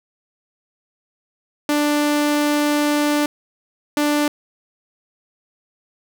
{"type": "tone bursts at uneven times", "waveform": "sawtooth", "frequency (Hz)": 294.7, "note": "D4", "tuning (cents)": 6, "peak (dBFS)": -12, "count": 2, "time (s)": [[1.69, 3.26], [3.97, 4.28]], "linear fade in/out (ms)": 2, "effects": []}